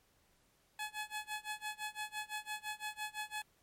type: tone with tremolo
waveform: 15% pulse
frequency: 851 Hz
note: G#5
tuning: 42 cents sharp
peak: -31 dBFS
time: 0.79-3.42 s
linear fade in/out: 2 ms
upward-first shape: sine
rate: 5.9 Hz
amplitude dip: 95%
effects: pink hiss -72 dBFS RMS until 3.62 s + MP3 64 kbps